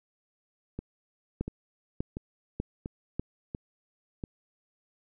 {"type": "two click trains", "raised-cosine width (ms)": 3, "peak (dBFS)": [-17, -22], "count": [4, 6], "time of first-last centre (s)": [[1.41, 3.196], [0.79, 4.238]], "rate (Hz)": [1.68, 1.45], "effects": []}